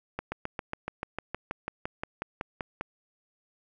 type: slowing click train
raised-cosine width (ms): 0.5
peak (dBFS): -17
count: 17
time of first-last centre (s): 0.19-2.81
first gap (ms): 130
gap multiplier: 1.03
effects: none